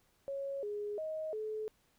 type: tone with pitch steps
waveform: sine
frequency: 552 / 414.4 / 628 / 431.8 Hz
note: C#5 / G#4 / D#5 / A4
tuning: -7 / -4 / +16 / -33 cents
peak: -36 dBFS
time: 0.28-1.68 s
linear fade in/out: 0 ms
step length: 350 ms
effects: pink hiss -72 dBFS RMS until 1.98 s